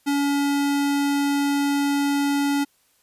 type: tone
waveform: square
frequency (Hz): 283.5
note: C#4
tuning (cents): +39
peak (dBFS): -20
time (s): 0.06-2.65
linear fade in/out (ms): 20
effects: white hiss -63 dBFS RMS until 3.02 s + resampled to 32000 Hz